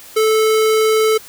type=tone; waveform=square; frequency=437 Hz; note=A4; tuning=12 cents flat; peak=-12 dBFS; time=0.16-1.18 s; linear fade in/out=10 ms; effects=white hiss -39 dBFS RMS until 1.28 s